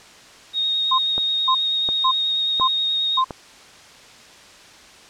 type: tone with vibrato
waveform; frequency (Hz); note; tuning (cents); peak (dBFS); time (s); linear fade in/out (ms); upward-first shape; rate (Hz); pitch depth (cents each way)
sine; 3729; A#7; 0; -18; 0.53-3.23; 50; sine; 9.3; 13
type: tone bursts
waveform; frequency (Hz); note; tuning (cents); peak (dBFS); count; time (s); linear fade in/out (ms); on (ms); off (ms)
sine; 1043; C6; -6; -15; 5; 0.91-3.245; 10; 75; 490
type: click train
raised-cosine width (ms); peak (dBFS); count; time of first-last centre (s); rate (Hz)
1; -15; 4; 1.18-3.308; 1.41
effects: white hiss -45 dBFS RMS until 5.09 s + low-pass 6000 Hz 12 dB/octave